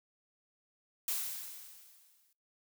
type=noise with exponential decay; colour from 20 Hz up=blue; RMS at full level=-33 dBFS; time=1.08-2.33 s; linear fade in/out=2 ms; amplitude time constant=270 ms; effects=noise-tail reverb RT60 0.4 s tail -25 dB re dry